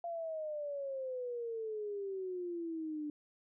sine exponential sweep, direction down, 691 to 294.7 Hz, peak -37 dBFS, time 0.04-3.1 s, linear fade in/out 2 ms, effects none

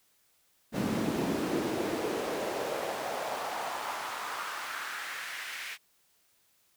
brown noise with high-pass filter sweep, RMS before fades -34 dBFS, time 0.72-5.78 s, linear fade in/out 50 ms, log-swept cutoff 210 to 2200 Hz, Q 2.1, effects white hiss -69 dBFS RMS until 6.76 s

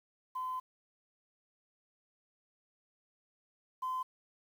sine tone pair in turn, 1023 / 1027 Hz, C6 / C6, -39 / -33 cents, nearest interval unison, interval 6 cents, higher second, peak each -34 / -32 dBFS, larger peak second, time 0.35-0.6 / 3.82-4.03 s, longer first, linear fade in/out 10 ms, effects tanh soft clip ceiling -30 dBFS + 10-bit

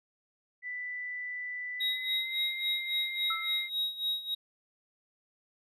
sine tone with pitch glide, 1984 to 2102 Hz, B6 to C7, +7 to +7 cents, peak -35 dBFS, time 0.62-3.7 s, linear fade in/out 50 ms, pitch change +100 cents, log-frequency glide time 1.74-2.42 s
triangle tone with tremolo, 3800 Hz, A#7, 33 cents sharp, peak -26 dBFS, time 1.8-4.35 s, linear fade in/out 10 ms, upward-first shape sine, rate 3.6 Hz, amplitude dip 80%
sine tone with exponential decay, 1318.5 Hz, E6, in tune, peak -30 dBFS, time 3.3-3.69 s, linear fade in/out 5 ms, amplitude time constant 83 ms
effects resampled to 32000 Hz

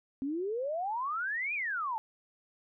sine exponential two-way sweep, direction up then down, 261.6 to 2506 to 852 Hz, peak -31 dBFS, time 0.22-1.98 s, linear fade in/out 0 ms, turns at 1.54 s, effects none

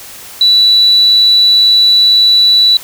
sine tone, 3951 Hz, B7, in tune, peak -4 dBFS, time 0.41-2.77 s, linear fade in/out 2 ms, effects white hiss -31 dBFS RMS until 2.83 s

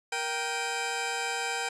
15% pulse tone cluster, 469.5 / 781 / 2488 Hz, A#4 / G5 / D#7, +12 / -7 / -1 cents, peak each -29 / -25 / -31 dBFS, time 0.12-1.69 s, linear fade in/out 5 ms, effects resampled to 22050 Hz

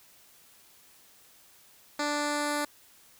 10% pulse tone with low-pass filter sweep, 293.7 Hz, D4, in tune, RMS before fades -30 dBFS, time 1.99-2.65 s, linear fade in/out 5 ms, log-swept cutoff 6500 to 12000 Hz, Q 1.5, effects white hiss -58 dBFS RMS until 3.19 s

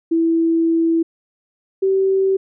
sine tone pair in turn, 329.6 / 384.9 Hz, E4 / G4, 0 / -32 cents, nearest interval minor third, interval 268 cents, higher second, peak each -13 dBFS, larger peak neither, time 0.11-1.03 / 1.82-2.37 s, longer first, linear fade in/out 10 ms, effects none

